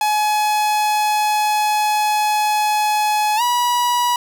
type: tone with pitch glide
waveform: 45% pulse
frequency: 846 to 971.8 Hz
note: G#5 to B5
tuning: +32 to -28 cents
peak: -15 dBFS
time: 0.01-4.16 s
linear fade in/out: 2 ms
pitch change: +240 cents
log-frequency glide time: 3.36-3.42 s
effects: none